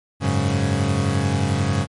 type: chord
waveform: 30% pulse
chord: F# suspended second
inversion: none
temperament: equal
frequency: 92.5 / 103.83 / 138.59 Hz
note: F#2 / G#2 / C#3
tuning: 0 / 0 / 0 cents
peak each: -20 dBFS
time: 0.2-1.87 s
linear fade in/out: 50 ms
effects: MP3 48 kbps